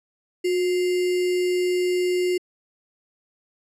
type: tone with sample-and-hold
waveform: sine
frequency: 361.7 Hz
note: F#4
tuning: 39 cents flat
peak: -19 dBFS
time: 0.44-2.38 s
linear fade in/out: 10 ms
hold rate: 2450 Hz
effects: low-pass 10000 Hz 12 dB/octave